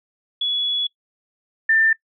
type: tone pair in turn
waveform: sine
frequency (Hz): 3390 / 1787.5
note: G#7 / A6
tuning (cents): +35 / +27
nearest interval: major seventh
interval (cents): 1108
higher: first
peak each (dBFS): -19 / -13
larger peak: second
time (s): 0.41-0.87 / 1.69-1.93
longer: first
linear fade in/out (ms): 5
effects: noise-tail reverb RT60 0.1 s tail -22 dB re dry